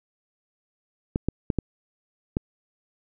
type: clicks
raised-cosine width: 3 ms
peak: -10 dBFS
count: 5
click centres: 1.159 / 1.286 / 1.502 / 1.587 / 2.369 s
effects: none